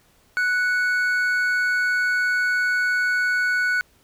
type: tone pair together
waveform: triangle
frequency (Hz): 1480 / 2217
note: F#6 / C#7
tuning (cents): 0 / 0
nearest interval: perfect fifth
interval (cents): 700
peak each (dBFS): -17 / -29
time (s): 0.37-3.81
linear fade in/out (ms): 0
effects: pink hiss -59 dBFS RMS until 4.03 s